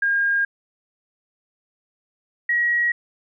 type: tone pair in turn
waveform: sine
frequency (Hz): 1617 / 1905.8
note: G#6 / A#6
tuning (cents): -47 / +38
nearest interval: minor third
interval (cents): 285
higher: second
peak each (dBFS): -17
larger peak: neither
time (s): 0.02-0.45 / 2.49-2.92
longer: neither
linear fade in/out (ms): 5
effects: none